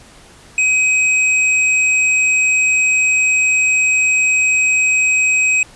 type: tone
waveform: square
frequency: 2528 Hz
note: D#7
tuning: 27 cents sharp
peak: -12 dBFS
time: 0.58-5.63 s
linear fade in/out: 2 ms
effects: pink hiss -43 dBFS RMS until 5.75 s + resampled to 24000 Hz